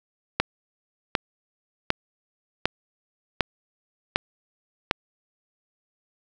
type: click train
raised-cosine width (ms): 0.3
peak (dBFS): -3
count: 7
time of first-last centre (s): 0.4-4.911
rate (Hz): 1.33
effects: none